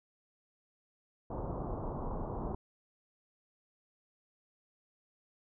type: low-pass noise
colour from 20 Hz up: pink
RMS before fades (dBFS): -38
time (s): 1.3-2.55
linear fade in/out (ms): 5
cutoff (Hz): 1100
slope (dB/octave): 48
effects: none